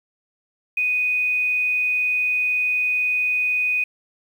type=tone with quantisation; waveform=sine; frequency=2489 Hz; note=D#7; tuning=in tune; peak=-18 dBFS; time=0.77-3.84 s; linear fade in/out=5 ms; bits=8; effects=none